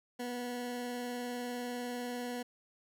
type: tone with vibrato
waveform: 20% pulse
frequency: 244.5 Hz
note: B3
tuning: 17 cents flat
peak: -32 dBFS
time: 0.19-2.43 s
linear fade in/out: 10 ms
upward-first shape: sine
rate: 20 Hz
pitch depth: 21 cents each way
effects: none